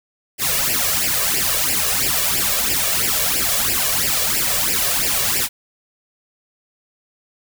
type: noise with flanger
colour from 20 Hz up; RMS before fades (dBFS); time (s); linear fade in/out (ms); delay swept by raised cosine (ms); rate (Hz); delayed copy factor
white; -19; 0.38-5.49; 50; 0.39 to 1.79; 3; +0.85
effects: none